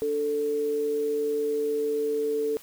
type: tone pair together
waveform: sine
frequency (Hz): 291.5 / 442.4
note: D4 / A4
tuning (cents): -13 / +9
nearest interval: perfect fifth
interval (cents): 722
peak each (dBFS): -35 / -24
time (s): 0.02-2.57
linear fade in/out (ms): 0
effects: white hiss -50 dBFS RMS until 2.62 s